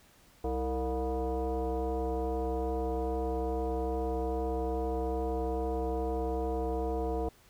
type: tone with frequency modulation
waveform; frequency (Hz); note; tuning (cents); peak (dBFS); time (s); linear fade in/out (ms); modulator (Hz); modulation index
sine; 195.6; G3; -4; -29; 0.44-7.29; 5; 260; 2.1
effects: pink hiss -61 dBFS RMS until 7.49 s